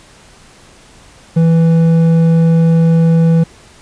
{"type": "tone with hard clipping", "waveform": "sine", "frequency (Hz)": 164.81, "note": "E3", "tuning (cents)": 0, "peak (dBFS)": -8, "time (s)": [1.36, 3.44], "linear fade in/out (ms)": 10, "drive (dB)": 6, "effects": ["pink hiss -42 dBFS RMS until 3.81 s", "resampled to 22050 Hz"]}